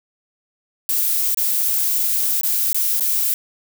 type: noise with dropouts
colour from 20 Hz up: violet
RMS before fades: -19 dBFS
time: 0.89-3.34 s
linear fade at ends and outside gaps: 1 ms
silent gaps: 1.346-1.373 / 2.411-2.433 / 2.73-2.745 / 2.997-3.007 s
effects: none

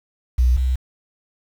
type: tone pair in turn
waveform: sine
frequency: 61.74 / 63.88 Hz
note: B1 / C2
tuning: 0 / -41 cents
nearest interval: minor second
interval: 59 cents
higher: second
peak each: -12 / -16 dBFS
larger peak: first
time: 0.38-0.57 / 0.57-0.76 s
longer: neither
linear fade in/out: 10 ms
effects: 7-bit

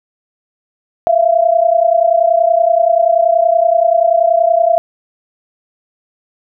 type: tone pair together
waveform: sine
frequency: 658.5 / 689 Hz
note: E5 / F5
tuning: -2 / -24 cents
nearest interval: minor second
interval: 78 cents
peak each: -11 dBFS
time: 1.07-4.78 s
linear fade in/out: 0 ms
effects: none

